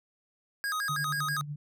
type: tone with vibrato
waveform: square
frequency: 1431 Hz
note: F6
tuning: 42 cents sharp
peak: -30 dBFS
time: 0.64-1.41 s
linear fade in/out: 0 ms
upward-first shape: square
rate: 6.2 Hz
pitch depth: 230 cents each way
type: tone with tremolo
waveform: sine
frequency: 146.83 Hz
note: D3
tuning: in tune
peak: -32 dBFS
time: 0.89-1.56 s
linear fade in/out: 5 ms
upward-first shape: triangle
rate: 10 Hz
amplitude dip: 65%
effects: none